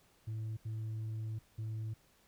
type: tone bursts at uneven times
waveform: sine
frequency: 110 Hz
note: A2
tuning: in tune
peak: -34 dBFS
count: 3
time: 0.27-0.57 / 0.65-1.39 / 1.58-1.94 s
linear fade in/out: 10 ms
effects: tanh soft clip ceiling -36 dBFS + pink hiss -68 dBFS RMS until 2.27 s